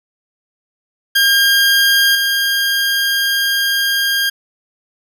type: tone with level steps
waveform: 20% pulse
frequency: 1611 Hz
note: G6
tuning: 47 cents sharp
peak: -5 / -9 dBFS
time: 1.15-4.3 s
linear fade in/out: 10 ms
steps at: 2.15 s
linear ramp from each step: 2 ms
effects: none